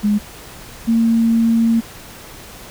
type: tone pair in turn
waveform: sine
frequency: 207.7 / 228.6 Hz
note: G#3 / A#3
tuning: 0 / -34 cents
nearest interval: major second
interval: 166 cents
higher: second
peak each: -12 / -11 dBFS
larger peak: second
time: 0.03-0.19 / 0.87-1.81 s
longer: second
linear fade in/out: 20 ms
effects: pink hiss -37 dBFS RMS until 2.7 s